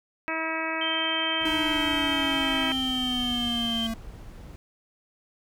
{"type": "harmonic tone", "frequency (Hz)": 322, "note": "E4", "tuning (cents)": -41, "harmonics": [1, 2, 3, 4, 5, 6, 7, 8], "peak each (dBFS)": [-35, -35, -35, -35, -35, -35, -35, -35], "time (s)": [0.28, 2.72], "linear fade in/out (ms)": 0}
{"type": "tone", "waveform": "sine", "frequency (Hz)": 3136, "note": "G7", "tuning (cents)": 0, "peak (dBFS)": -27, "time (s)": [0.81, 3.87], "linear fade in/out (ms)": 5}
{"type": "noise", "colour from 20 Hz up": "brown", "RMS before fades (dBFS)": -42, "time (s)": [1.41, 4.56], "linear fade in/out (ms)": 0}
{"type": "exponential sweep", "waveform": "square", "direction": "down", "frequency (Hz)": [311.1, 224.6], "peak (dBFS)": -29, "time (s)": [1.45, 3.94], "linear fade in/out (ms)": 5}
{"effects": []}